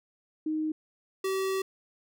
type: tone pair in turn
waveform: sine / square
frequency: 311.1 / 383.3 Hz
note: D#4 / G4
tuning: 0 / -39 cents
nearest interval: major third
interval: 361 cents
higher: second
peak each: -27 / -28 dBFS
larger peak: first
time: 0.46-0.72 / 1.24-1.62 s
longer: second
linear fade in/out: 5 ms
effects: none